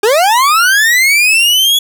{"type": "linear sweep", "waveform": "40% pulse", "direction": "up", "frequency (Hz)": [392, 3400], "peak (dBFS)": -6, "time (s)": [0.03, 1.79], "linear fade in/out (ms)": 5, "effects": []}